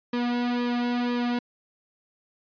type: tone with flanger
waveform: sawtooth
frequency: 242.5 Hz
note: B3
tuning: 31 cents flat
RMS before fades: -26 dBFS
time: 0.13-1.39 s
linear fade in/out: 5 ms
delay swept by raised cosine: 1.4 to 2.5 ms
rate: 2 Hz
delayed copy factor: -0.85
effects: resampled to 11025 Hz